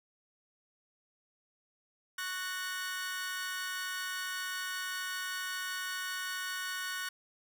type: chord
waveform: sawtooth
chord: F# major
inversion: second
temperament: equal with one note detuned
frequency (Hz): 1108.7 / 1480 / 1836.9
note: C#6 / F#6 / A#6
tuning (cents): 0 / 0 / -26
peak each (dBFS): -40 / -34 / -38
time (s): 2.18-7.09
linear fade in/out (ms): 5
effects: none